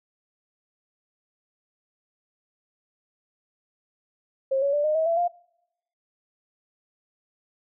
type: tone with pitch steps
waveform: sine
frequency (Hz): 536 / 560.4 / 585.9 / 612.5 / 640.4 / 669.5 / 699.9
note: C5 / C#5 / D5 / D#5 / D#5 / E5 / F5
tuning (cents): +42 / +19 / -4 / -27 / +50 / +27 / +4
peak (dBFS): -20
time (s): 4.51-5.28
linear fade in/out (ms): 10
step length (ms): 110
effects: noise-tail reverb RT60 0.8 s tail -24 dB re dry